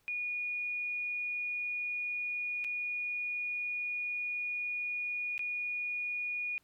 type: tone with dropouts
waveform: sine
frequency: 2449 Hz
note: D#7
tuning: 28 cents flat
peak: -33 dBFS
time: 0.08-6.58 s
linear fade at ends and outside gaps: 0 ms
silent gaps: 2.642-2.646 / 5.379-5.393 s
effects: pink hiss -72 dBFS RMS until 6.63 s